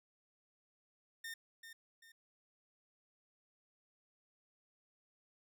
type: tone with echo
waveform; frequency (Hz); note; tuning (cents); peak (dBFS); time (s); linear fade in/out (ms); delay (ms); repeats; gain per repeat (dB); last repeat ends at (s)
sawtooth; 1821; A#6; -41; -40; 1.24-1.34; 5; 390; 2; -8; 2.12
effects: none